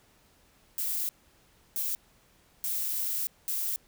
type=noise bursts at uneven times; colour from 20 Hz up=violet; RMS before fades=-31 dBFS; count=4; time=0.78-1.09 / 1.76-1.95 / 2.64-3.27 / 3.48-3.76 s; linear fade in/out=0 ms; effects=pink hiss -63 dBFS RMS until 3.87 s